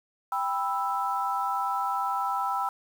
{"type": "chord", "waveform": "sine", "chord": "E minor", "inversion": "first", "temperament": "just", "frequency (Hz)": [791.1, 988.9, 1318.5], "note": ["G5", "B5", "E6"], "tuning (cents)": [16, 2, 0], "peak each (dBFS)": -30, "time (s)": [0.32, 2.69], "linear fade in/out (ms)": 2, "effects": ["8-bit"]}